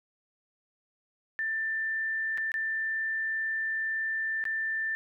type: tone with dropouts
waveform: sine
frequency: 1779 Hz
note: A6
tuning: 19 cents sharp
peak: -28 dBFS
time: 1.39-4.95 s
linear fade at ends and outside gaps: 0 ms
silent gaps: 2.375-2.381 / 2.518-2.541 / 4.44-4.453 s
effects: none